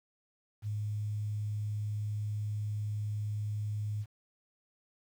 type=tone; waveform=sine; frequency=105.1 Hz; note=G#2; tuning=21 cents sharp; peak=-32 dBFS; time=0.62-4.06 s; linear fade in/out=50 ms; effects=10-bit